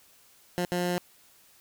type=tone bursts at uneven times; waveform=15% pulse; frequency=177.3 Hz; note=F3; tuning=26 cents sharp; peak=-20 dBFS; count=2; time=0.58-0.65 / 0.72-0.98 s; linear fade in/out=0 ms; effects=white hiss -59 dBFS RMS until 1.6 s